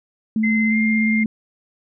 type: tone with vibrato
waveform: sine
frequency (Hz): 219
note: A3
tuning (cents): -8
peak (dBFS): -16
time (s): 0.36-1.26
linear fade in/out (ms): 2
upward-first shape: square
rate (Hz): 17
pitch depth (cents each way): 12
type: tone with pitch glide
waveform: sine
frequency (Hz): 2066 to 2111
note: C7 to C7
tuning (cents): -22 to +15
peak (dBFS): -20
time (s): 0.43-1.24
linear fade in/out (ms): 10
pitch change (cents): +37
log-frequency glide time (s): 0.69-0.76
effects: none